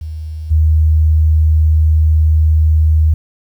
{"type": "tone with level steps", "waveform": "sine", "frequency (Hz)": 78.2, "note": "D#2", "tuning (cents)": 9, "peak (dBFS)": [-21, -7], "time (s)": [0.01, 3.14], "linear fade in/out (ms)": 5, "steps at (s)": 0.5, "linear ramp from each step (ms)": 20, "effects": ["8-bit"]}